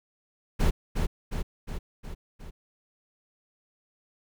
brown noise with echo, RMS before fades -21 dBFS, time 0.59-0.71 s, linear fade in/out 20 ms, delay 360 ms, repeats 5, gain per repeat -4 dB, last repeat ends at 2.51 s, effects none

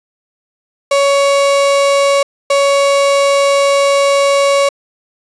35% pulse tone bursts at uneven times, 559 Hz, C#5, 14 cents sharp, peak -7 dBFS, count 2, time 0.91-2.23 / 2.5-4.69 s, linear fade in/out 5 ms, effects resampled to 22050 Hz + 7-bit

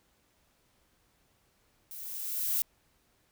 violet noise with level ramp, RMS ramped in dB -44 to -28 dBFS, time 1.91-2.62 s, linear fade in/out 0 ms, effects pink hiss -70 dBFS RMS until 3.31 s

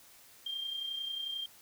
sine tone with amplitude modulation, 3188 Hz, G7, 28 cents sharp, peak -33 dBFS, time 0.46-1.46 s, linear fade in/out 5 ms, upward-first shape sine, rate 31.2 Hz, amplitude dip 50%, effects white hiss -58 dBFS RMS until 1.61 s

